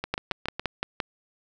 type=two click trains; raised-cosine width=0.3 ms; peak=-14 / -10 dBFS; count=5 / 6; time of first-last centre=0.04-0.596 / 0.14-1.002 s; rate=7.2 / 5.8 Hz; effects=none